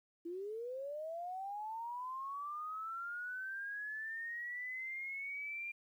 sine linear sweep, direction up, 329.6 to 2400 Hz, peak -40 dBFS, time 0.25-5.72 s, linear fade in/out 10 ms, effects 12-bit

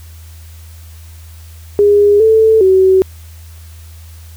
sine tone with pitch steps, 409.6 / 441.7 / 378.2 Hz, G#4 / A4 / F#4, -24 / +7 / +38 cents, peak -5 dBFS, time 1.79-3.02 s, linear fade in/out 0 ms, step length 410 ms, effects added 81 Hz sine -32 dBFS peak until 4.36 s + white hiss -44 dBFS RMS until 4.36 s

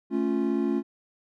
triangle chord, A augmented, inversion none, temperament equal, 220 / 277.2 / 349.2 Hz, A3 / C#4 / E#4, 0 / 0 / 0 cents, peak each -26 / -25 / -26 dBFS, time 0.1-0.83 s, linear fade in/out 50 ms, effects none

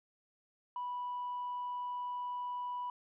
sine tone, 984 Hz, B5, 7 cents flat, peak -35 dBFS, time 0.76-2.9 s, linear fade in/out 2 ms, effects tanh soft clip ceiling -33 dBFS

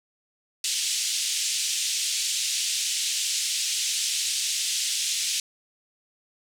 white band-pass noise, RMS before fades -27 dBFS, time 0.64-5.4 s, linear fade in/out 2 ms, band 2700 to 8200 Hz, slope 24 dB/octave, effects none

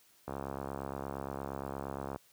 click train, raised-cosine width 1 ms, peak -24 dBFS, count 130, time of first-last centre 0.28-2.16 s, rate 68.6 Hz, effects white hiss -65 dBFS RMS until 2.32 s + high-pass 60 Hz 12 dB/octave

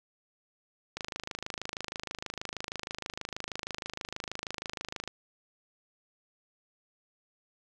click train, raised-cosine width 0.2 ms, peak -18 dBFS, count 109, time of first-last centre 0.97-5.076 s, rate 26.3 Hz, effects none

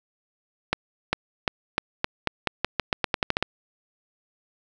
accelerating click train, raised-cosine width 0.3 ms, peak -5 dBFS, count 16, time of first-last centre 0.73-3.426 s, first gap 400 ms, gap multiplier 0.87, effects none

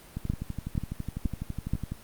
two click trains, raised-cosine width 5 ms, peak -20 / -14 dBFS, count 22 / 4, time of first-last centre 0.17-1.92 / 0.3-1.735 s, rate 12 / 2.09 Hz, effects pink hiss -51 dBFS RMS until 2.03 s + Opus 32 kbps

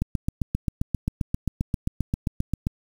click train, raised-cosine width 5 ms, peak -11 dBFS, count 21, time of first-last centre 0.02-2.669 s, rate 7.55 Hz, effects 7-bit

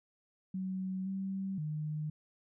sine tone with pitch steps, 188 / 192.8 / 152.6 Hz, F#3 / G3 / D#3, +28 / -28 / -33 cents, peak -34 dBFS, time 0.54-2.1 s, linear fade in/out 5 ms, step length 520 ms, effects none

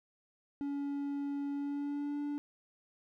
triangle tone with pitch glide, 283 to 290.3 Hz, C#4 to D4, +36 to -20 cents, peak -32 dBFS, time 0.61-2.38 s, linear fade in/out 0 ms, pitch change +44 cents, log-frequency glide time 1.52-2.2 s, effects none

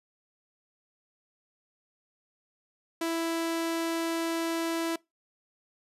sawtooth tone, 330.9 Hz, E4, 7 cents sharp, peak -24 dBFS, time 3.01-4.96 s, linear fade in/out 5 ms, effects noise-tail reverb RT60 0.2 s tail -23 dB re dry + resampled to 32000 Hz

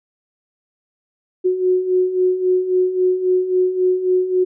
sine beating tone pair, 364.8 / 368.5 Hz, F#4 / F#4, -24 / -7 cents, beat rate 3.7 Hz, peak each -21 / -15 dBFS, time 1.44-4.45 s, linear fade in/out 20 ms, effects none

